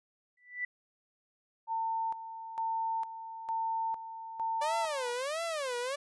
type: tone with exponential growth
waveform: sine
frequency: 1975.5 Hz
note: B6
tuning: in tune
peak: -29 dBFS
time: 0.37-0.65 s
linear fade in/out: 5 ms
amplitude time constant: 59 ms
type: tone with tremolo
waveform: sine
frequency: 900 Hz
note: A5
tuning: 39 cents sharp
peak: -30 dBFS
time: 1.67-5.14 s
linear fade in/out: 50 ms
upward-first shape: square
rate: 1.1 Hz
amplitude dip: 70%
type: tone with vibrato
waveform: sawtooth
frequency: 570 Hz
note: C#5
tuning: 48 cents sharp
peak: -29 dBFS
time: 4.61-5.96 s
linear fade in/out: 10 ms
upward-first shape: sine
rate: 1.5 Hz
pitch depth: 290 cents each way
effects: resampled to 24000 Hz